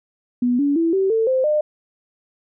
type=tone with pitch steps; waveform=sine; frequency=245.3 / 285 / 331.2 / 384.9 / 447.3 / 519.8 / 604 Hz; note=B3 / C#4 / E4 / G4 / A4 / C5 / D5; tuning=-12 / +48 / +8 / -32 / +28 / -11 / +48 cents; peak=-15 dBFS; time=0.42-1.61 s; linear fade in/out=5 ms; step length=170 ms; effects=none